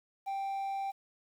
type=tone with quantisation; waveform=triangle; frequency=784 Hz; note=G5; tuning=in tune; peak=-31 dBFS; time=0.26-0.92 s; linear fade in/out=20 ms; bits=10; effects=none